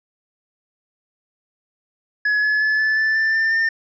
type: tone with pitch steps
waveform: triangle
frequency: 1693 / 1708.7 / 1724.6 / 1740.6 / 1756.8 / 1773.1 / 1789.5 / 1806.1 Hz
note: G#6 / G#6 / A6 / A6 / A6 / A6 / A6 / A6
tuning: +33 / +49 / -35 / -19 / -3 / +13 / +29 / +45 cents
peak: -14 dBFS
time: 2.25-3.69 s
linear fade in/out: 5 ms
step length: 180 ms
effects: resampled to 16000 Hz